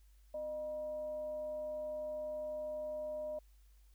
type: tone with frequency modulation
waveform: sine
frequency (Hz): 610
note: D#5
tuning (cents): -34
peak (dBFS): -38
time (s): 0.34-3.39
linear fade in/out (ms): 5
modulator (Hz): 352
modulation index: 0.21
effects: added 50 Hz sine -60 dBFS peak until 3.94 s + white hiss -75 dBFS RMS until 3.94 s